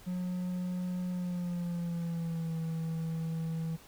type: tone with pitch glide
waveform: triangle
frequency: 180.6 to 162.77 Hz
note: F#3 to E3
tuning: -42 to -22 cents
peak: -30 dBFS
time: 0.06-3.77 s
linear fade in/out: 20 ms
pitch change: -180 cents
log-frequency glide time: 1.1-2.56 s
effects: pink hiss -56 dBFS RMS until 3.87 s